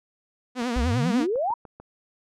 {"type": "tone with vibrato", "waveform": "sawtooth", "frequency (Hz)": 242.4, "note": "B3", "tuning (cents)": -32, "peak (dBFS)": -21, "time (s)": [0.55, 1.27], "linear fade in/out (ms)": 50, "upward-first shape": "triangle", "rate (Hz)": 10, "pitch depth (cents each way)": 110}
{"type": "click train", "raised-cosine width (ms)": 1, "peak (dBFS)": -29, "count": 9, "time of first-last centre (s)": [0.62, 1.8], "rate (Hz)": 6.78}
{"type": "exponential sweep", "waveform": "sine", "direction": "up", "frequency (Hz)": [54.2, 987.8], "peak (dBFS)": -22, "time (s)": [0.76, 1.54], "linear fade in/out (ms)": 5}
{"effects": ["low-pass 7000 Hz 12 dB/octave"]}